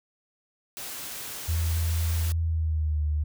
white noise, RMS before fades -37 dBFS, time 0.77-2.32 s, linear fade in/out 0 ms
sine tone with pitch glide, 82.41 to 75.14 Hz, E2 to D2, 0 to +40 cents, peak -23 dBFS, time 1.48-3.24 s, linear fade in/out 10 ms, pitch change -160 cents, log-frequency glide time 2.41-3.03 s
effects none

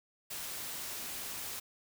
white noise, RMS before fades -41 dBFS, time 0.3-1.6 s, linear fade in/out 10 ms, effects none

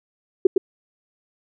sine tone with echo, 377.9 Hz, F#4, 37 cents sharp, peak -8 dBFS, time 0.45-0.47 s, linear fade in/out 5 ms, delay 110 ms, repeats 1, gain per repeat -4 dB, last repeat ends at 0.58 s, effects none

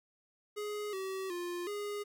square tone with pitch steps, 417.5 / 382 / 350.9 / 412 Hz, G#4 / G4 / F4 / G#4, +9 / -45 / +8 / -14 cents, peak -37 dBFS, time 0.56-2.04 s, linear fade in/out 20 ms, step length 370 ms, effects 12-bit

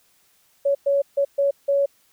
sine tone bursts at uneven times, 560 Hz, C#5, 18 cents sharp, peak -16 dBFS, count 5, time 0.65-0.75 / 0.86-1.02 / 1.17-1.25 / 1.38-1.51 / 1.68-1.86 s, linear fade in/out 10 ms, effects white hiss -61 dBFS RMS until 2.12 s

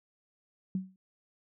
sine tone with exponential decay, 188.2 Hz, F#3, 30 cents sharp, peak -26 dBFS, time 0.75-0.96 s, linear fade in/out 2 ms, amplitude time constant 45 ms, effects none

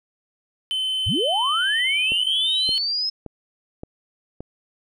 triangle tone, 3060 Hz, G7, 42 cents flat, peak -20 dBFS, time 0.71-2.78 s, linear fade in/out 0 ms
sine linear sweep, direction up, 52.1 to 5200 Hz, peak -21 dBFS, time 1.06-3.1 s, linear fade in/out 10 ms
click train, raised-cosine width 2 ms, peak -20 dBFS, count 5, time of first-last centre 2.12-4.406 s, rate 1.75 Hz
effects none

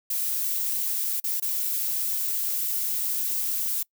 violet noise with dropouts, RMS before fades -27 dBFS, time 0.1-3.83 s, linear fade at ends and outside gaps 5 ms, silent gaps 1.201-1.24 / 1.4-1.422 s, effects noise-tail reverb RT60 0.1 s tail -24 dB re dry

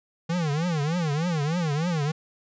square tone with vibrato, 159.9 Hz, D#3, 48 cents sharp, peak -24 dBFS, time 0.29-2.12 s, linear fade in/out 10 ms, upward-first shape triangle, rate 3.3 Hz, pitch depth 240 cents each way, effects resampled to 16000 Hz

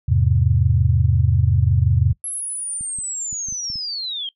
sine chord, E augmented, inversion none, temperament just, 82.41 / 103.01 / 128.76 Hz, E2 / G#2 / B#2, 0 / -14 / -27 cents, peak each -18 dBFS, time 0.08-2.13 s, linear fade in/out 10 ms
sine linear sweep, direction down, 11175 to 3136 Hz, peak -24 dBFS, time 2.24-4.29 s, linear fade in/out 2 ms
clicks, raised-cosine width 5 ms, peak -27 dBFS, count 7, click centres 2.81 / 2.987 / 3.328 / 3.486 / 3.525 / 3.701 / 3.757 s
effects noise-tail reverb RT60 0.1 s tail -20 dB re dry

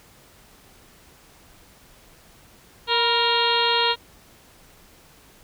harmonic tone with a mistuned harmonic, 466.2 Hz, A#4, in tune, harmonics 1 / 2 / 3 / 4 / 5 / 6 / 7 / 8 / 9, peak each -26 / -23 / -28 / -31 / -33 / -27 / -26 / -27 / -27 dBFS, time 2.87-3.96 s, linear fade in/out 50 ms, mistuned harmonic 2, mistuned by +47 cents, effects pink hiss -52 dBFS RMS until 5.43 s

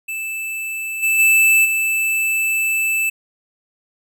square tone with level steps, 2637 Hz, E7, in tune, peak -24 / -15 / -11 / -17 dBFS, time 0.08-3.1 s, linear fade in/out 10 ms, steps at 1.02 / 1.18 / 1.64 s, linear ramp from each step 20 ms, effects none

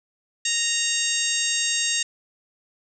harmonic tone, 930 Hz, A#5, 4 cents flat, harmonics 2 / 3 / 4 / 5 / 6 / 7 / 8 / 9, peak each -31 / -28 / -28 / -32 / -32 / -28 / -28 / -34 dBFS, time 0.45-2.03 s, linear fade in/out 5 ms, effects none

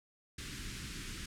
pink band-stop noise, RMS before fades -43 dBFS, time 0.38-1.26 s, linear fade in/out 5 ms, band 320 to 1500 Hz, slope 24 dB/octave, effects low-pass 9000 Hz 12 dB/octave

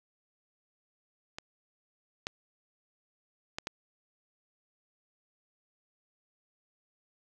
clicks, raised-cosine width 0.2 ms, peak -22 / -16 / -17 / -17 dBFS, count 4, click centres 1.385 / 2.269 / 3.585 / 3.671 s, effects none

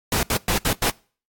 pink noise bursts at uneven times, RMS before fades -21 dBFS, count 5, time 0.12-0.23 / 0.3-0.37 / 0.48-0.58 / 0.65-0.73 / 0.82-0.9 s, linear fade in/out 2 ms, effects noise-tail reverb RT60 0.4 s tail -24 dB re dry + AAC 64 kbps

